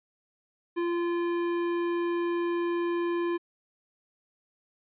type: tone with tanh clipping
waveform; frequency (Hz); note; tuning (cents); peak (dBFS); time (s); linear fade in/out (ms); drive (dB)
sine; 344.4; F4; -24; -28; 0.76-3.38; 20; 16
effects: resampled to 8000 Hz